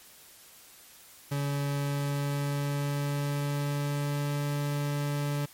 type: tone with pitch glide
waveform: 40% pulse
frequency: 142 to 144.73 Hz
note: C#3 to D3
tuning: +42 to -25 cents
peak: -27 dBFS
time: 1.31-5.46 s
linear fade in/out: 10 ms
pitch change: +33 cents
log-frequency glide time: 1.64-4.47 s
effects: white hiss -53 dBFS RMS until 5.53 s + MP3 64 kbps